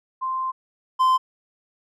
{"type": "tone pair in turn", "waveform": ["sine", "triangle"], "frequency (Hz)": [1044, 1035], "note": ["C6", "C6"], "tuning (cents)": [-4, -19], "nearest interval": "unison", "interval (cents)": 15, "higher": "first", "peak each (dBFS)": [-23, -13], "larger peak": "second", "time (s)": [[0.21, 0.52], [0.99, 1.18]], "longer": "first", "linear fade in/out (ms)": 20, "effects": []}